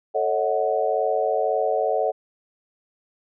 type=chord; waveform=sine; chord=D# half-diminished seventh; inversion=second; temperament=equal with one note detuned; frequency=440 / 554.4 / 636.4 / 740 Hz; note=A4 / C#5 / D#5 / F#5; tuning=0 / 0 / +39 / 0 cents; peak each=-25 dBFS; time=0.14-2.12 s; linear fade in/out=20 ms; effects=none